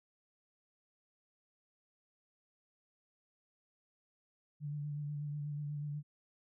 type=tone with vibrato; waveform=sine; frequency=146.83 Hz; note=D3; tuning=in tune; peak=-37 dBFS; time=4.6-6.03 s; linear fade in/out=50 ms; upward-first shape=sine; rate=8.2 Hz; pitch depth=27 cents each way; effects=none